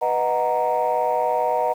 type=chord; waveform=sine; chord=B major seventh; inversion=none; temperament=equal; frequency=493.9 / 622.3 / 740 / 932.3 Hz; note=B4 / D#5 / F#5 / A#5; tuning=0 / 0 / 0 / 0 cents; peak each=-24 / -23 / -23 / -22 dBFS; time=0.01-1.74 s; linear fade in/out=20 ms; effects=tanh soft clip ceiling -12 dBFS + 8-bit